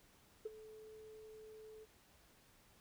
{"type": "tone with ADSR envelope", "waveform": "sine", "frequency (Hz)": 434.5, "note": "A4", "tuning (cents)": -22, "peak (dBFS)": -37, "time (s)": [0.45, 1.86], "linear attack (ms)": 9, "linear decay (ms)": 22, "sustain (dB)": -16, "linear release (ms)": 31, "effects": ["tanh soft clip ceiling -34 dBFS", "pink hiss -68 dBFS RMS until 2.8 s"]}